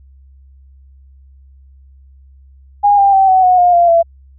sine tone with pitch steps, 817 / 794.7 / 772.9 / 751.8 / 731.2 / 711.2 / 691.8 / 672.9 Hz, G#5 / G5 / G5 / F#5 / F#5 / F5 / F5 / E5, -29 / +23 / -25 / +27 / -21 / +31 / -17 / +35 cents, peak -6 dBFS, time 2.83-4.03 s, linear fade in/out 20 ms, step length 150 ms, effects added 67 Hz sine -40 dBFS peak until 4.38 s

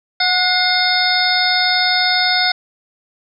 harmonic tone with a mistuned harmonic, 732 Hz, F#5, 19 cents flat, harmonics 1 / 2 / 3 / 5 / 6 / 7, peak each -20 / -20 / -20 / -20 / -20 / -20 dBFS, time 0.2-2.52 s, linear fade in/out 5 ms, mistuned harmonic 3, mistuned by -66 cents, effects none

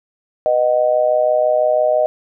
sine tone with amplitude modulation, 619 Hz, D#5, 9 cents flat, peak -8 dBFS, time 0.46-2.06 s, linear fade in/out 0 ms, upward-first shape sine, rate 126 Hz, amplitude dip 85%, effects none

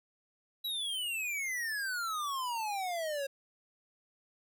square exponential sweep, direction down, 3947 to 540 Hz, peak -34 dBFS, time 0.64-3.27 s, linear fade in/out 10 ms, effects none

